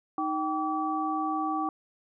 sine tone cluster, 311.1 / 776 / 1150 Hz, D#4 / G5 / D6, 0 / -18 / -37 cents, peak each -31 dBFS, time 0.18-1.69 s, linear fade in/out 2 ms, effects none

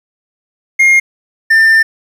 triangle tone pair in turn, 2132 / 1792.8 Hz, C7 / A6, +32 / +32 cents, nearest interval minor third, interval 300 cents, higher first, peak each -3 dBFS, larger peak neither, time 0.79-1 / 1.5-1.83 s, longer second, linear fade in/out 10 ms, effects 7-bit

